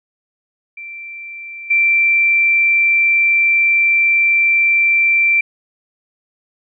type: tone with level steps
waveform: sine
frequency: 2349 Hz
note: D7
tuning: in tune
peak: -28 / -10 dBFS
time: 0.77-5.41 s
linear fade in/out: 5 ms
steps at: 1.7 s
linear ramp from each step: 10 ms
effects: none